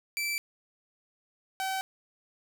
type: tone pair in turn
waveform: sawtooth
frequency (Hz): 2328 / 765.7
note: D7 / G5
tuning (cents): -16 / -41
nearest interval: octave + perfect fifth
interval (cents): 1925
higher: first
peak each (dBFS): -26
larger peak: neither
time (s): 0.17-0.38 / 1.6-1.81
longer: neither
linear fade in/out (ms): 0
effects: none